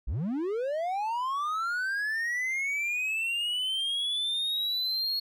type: linear sweep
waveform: triangle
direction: up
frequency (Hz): 40.63 to 4335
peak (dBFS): -26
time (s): 0.07-5.2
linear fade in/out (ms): 10
effects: none